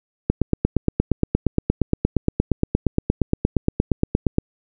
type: click train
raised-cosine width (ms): 3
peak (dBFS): -3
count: 36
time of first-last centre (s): 0.3-4.384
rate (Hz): 8.57
effects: none